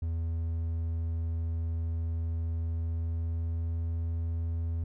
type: tone with pitch glide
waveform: triangle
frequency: 82.41 to 82.98 Hz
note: E2 to E2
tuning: 0 to +12 cents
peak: -27 dBFS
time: 0.02-4.84 s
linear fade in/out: 5 ms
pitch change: +12 cents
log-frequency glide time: 2.66-3.82 s
effects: none